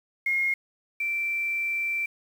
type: tone pair in turn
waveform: sine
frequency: 2146 / 2344 Hz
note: C7 / D7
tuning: +43 / -4 cents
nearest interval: major second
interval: 153 cents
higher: second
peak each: -22 / -25 dBFS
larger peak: first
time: 0.26-0.54 / 1-2.06 s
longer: second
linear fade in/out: 5 ms
effects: 8-bit